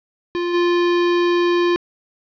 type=tone with level steps; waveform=square; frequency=349 Hz; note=F4; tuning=1 cent flat; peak=-20 / -15 dBFS; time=0.35-1.76 s; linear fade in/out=0 ms; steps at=0.53 s; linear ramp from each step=20 ms; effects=resampled to 11025 Hz + 8-bit